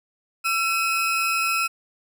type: tone pair together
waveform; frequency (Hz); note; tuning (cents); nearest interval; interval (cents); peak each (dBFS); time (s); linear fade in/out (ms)
40% pulse; 1348 / 2539; E6 / D#7; +38 / +34; major seventh; 1096; -23 / -22; 0.44-1.68; 20
effects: none